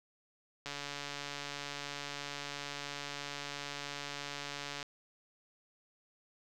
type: click train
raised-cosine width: 0.2 ms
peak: -23 dBFS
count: 597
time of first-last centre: 0.66-4.828 s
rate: 143 Hz
effects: none

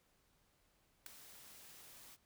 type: noise with ADSR envelope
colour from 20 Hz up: white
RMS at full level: -43 dBFS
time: 1.06-2.17 s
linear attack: 4 ms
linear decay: 3 ms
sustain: -15 dB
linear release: 32 ms
effects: pink hiss -75 dBFS RMS until 2.25 s

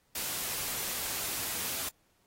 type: noise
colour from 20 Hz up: white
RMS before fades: -35 dBFS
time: 0.15-1.89 s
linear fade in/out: 5 ms
effects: pink hiss -71 dBFS RMS until 2.26 s + AAC 48 kbps

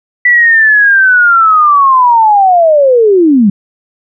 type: linear sweep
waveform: sine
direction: down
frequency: 1975.5 to 188.1 Hz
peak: -3 dBFS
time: 0.25-3.5 s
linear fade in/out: 5 ms
effects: none

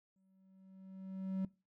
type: tone with exponential growth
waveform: triangle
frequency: 190.2 Hz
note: F#3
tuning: 48 cents sharp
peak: -31 dBFS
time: 0.16-1.45 s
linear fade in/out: 2 ms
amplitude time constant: 280 ms
effects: noise-tail reverb RT60 0.3 s tail -21 dB re dry

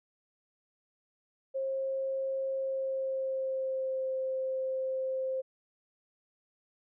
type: tone with pitch glide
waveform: sine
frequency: 535 to 524.6 Hz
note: C5 to C5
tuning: +38 to +4 cents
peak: -30 dBFS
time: 1.54-5.42 s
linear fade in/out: 20 ms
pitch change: -34 cents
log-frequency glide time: 2.53-4.08 s
effects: none

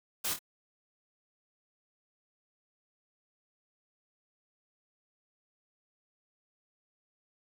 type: noise with echo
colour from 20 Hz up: white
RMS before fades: -33 dBFS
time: 0.24-0.34 s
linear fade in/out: 10 ms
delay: 26 ms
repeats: 2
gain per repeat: -7 dB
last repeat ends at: 0.392 s
effects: none

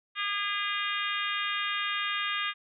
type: harmonic tone with a mistuned harmonic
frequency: 405.5 Hz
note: G#4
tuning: 41 cents flat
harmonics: 3 / 4 / 5 / 6 / 7 / 8 / 9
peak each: -34 / -35 / -36 / -37 / -37 / -38 / -39 dBFS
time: 0.15-2.54 s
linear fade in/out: 50 ms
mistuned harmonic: 4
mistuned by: +24 cents
effects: none

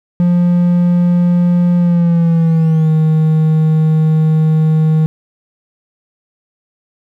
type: tone with pitch glide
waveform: triangle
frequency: 175.5 to 157.26 Hz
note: F3 to D#3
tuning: +9 to +19 cents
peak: -6 dBFS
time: 0.2-5.06 s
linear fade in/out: 0 ms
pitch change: -190 cents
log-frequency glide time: 1.77-2.89 s
effects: 8-bit

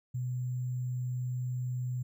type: tone with sample-and-hold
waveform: sine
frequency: 125.6 Hz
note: B2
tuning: 30 cents sharp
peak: -31 dBFS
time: 0.14-2.03 s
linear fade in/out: 10 ms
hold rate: 7350 Hz
effects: none

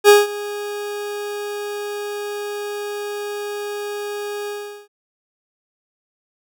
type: tone with ADSR envelope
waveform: 40% pulse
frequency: 412.3 Hz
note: G#4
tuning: 13 cents flat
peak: -4 dBFS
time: 0.04-4.88 s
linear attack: 46 ms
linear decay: 180 ms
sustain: -20 dB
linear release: 400 ms
effects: none

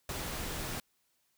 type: noise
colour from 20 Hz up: pink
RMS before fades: -38 dBFS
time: 0.09-0.8 s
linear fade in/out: 2 ms
effects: white hiss -75 dBFS RMS until 1.37 s

